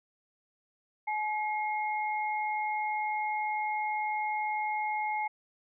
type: tone pair together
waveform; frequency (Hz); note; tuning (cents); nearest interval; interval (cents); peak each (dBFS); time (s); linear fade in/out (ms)
sine; 851 / 2146; G#5 / C7; +42 / +43; octave + major third; 1601; -30 / -35; 1.07-5.28; 10
effects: none